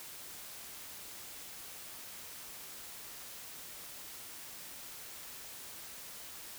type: silence
effects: white hiss -48 dBFS RMS until 6.58 s